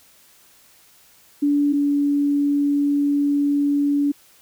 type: tone pair in turn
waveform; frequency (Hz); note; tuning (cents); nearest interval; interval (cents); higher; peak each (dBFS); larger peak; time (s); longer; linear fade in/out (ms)
sine; 288.5 / 286.5; D4 / D4; -31 / -43; unison; 12; first; -15 / -16; first; 1.42-1.73 / 1.73-4.12; second; 10
effects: white hiss -53 dBFS RMS until 4.41 s